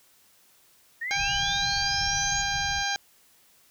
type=linear sweep; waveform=sine; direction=up; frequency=1800 to 6730 Hz; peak=-29 dBFS; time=1.01-2.42 s; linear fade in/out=10 ms
type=harmonic tone; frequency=800 Hz; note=G5; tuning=35 cents sharp; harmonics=1 / 2 / 3 / 4 / 5 / 6 / 7 / 8; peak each=-31 / -30 / -36 / -36 / -34 / -36 / -38 / -36 dBFS; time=1.11-2.96 s; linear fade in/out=0 ms
type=low-pass noise; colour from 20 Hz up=pink; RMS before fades=-39 dBFS; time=1.14-2.84 s; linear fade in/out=50 ms; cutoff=180 Hz; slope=96 dB/octave
effects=white hiss -60 dBFS RMS until 3.7 s